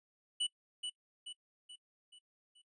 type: tone with echo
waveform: square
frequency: 2960 Hz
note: F#7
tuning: in tune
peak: -32 dBFS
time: 0.4-0.47 s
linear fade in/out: 10 ms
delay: 430 ms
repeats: 5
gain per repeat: -6 dB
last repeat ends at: 2.62 s
effects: noise-tail reverb RT60 0.1 s tail -23 dB re dry + resampled to 24000 Hz